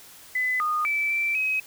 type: tone with pitch steps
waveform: sine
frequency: 2010 / 1228 / 2317 / 2338 / 2540 Hz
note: B6 / D#6 / D7 / D7 / D#7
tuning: +30 / -23 / -24 / -8 / +35 cents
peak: -22 dBFS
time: 0.35-1.6 s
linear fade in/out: 5 ms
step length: 250 ms
effects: white hiss -48 dBFS RMS until 1.66 s